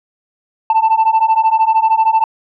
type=beating tone pair; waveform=sine; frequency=880 / 893 Hz; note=A5 / A5; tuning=0 / +25 cents; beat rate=13 Hz; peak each=-11 / -10 dBFS; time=0.7-2.24 s; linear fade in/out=2 ms; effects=tanh soft clip ceiling -6 dBFS